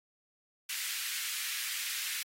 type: high-pass noise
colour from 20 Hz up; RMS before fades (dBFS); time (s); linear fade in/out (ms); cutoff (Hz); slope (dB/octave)
pink; -37; 0.69-2.23; 5; 1800; 24
effects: AAC 48 kbps